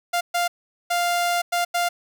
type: tone bursts at uneven times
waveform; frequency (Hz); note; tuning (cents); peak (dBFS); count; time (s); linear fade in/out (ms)
sawtooth; 698.5; F5; 0; -16; 5; 0.13-0.21 / 0.34-0.48 / 0.9-1.42 / 1.52-1.65 / 1.74-1.89; 10
effects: none